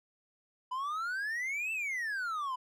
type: exponential two-way sweep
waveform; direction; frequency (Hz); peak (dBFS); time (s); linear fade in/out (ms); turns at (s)
triangle; up then down; 990 to 2684 to 990; -31; 0.71-2.56; 10; 1.72
effects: none